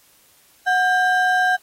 triangle ring-modulated tone, 1165 Hz, D6, 14 cents flat, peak -10 dBFS, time 0.66-1.57 s, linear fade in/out 20 ms, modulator 430 Hz, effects white hiss -55 dBFS RMS until 1.62 s + AAC 48 kbps

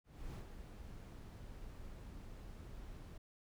brown noise with ADSR envelope, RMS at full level -45 dBFS, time 0.04-3.18 s, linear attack 300 ms, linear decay 110 ms, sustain -6 dB, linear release 8 ms, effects none

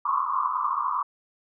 pink band-pass noise, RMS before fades -26 dBFS, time 0.05-1.03 s, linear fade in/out 5 ms, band 1000 to 1200 Hz, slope 96 dB/octave, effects none

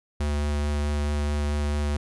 square tone with vibrato, 73.42 Hz, D2, in tune, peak -24 dBFS, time 0.2-1.97 s, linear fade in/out 5 ms, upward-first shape sine, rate 4.6 Hz, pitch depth 9 cents each way, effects resampled to 24000 Hz + 11-bit

